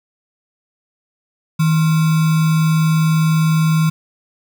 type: tone with sample-and-hold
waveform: sine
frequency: 159.7 Hz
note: D#3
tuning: 45 cents sharp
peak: -11 dBFS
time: 1.59-3.9 s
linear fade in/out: 10 ms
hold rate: 1225 Hz
effects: none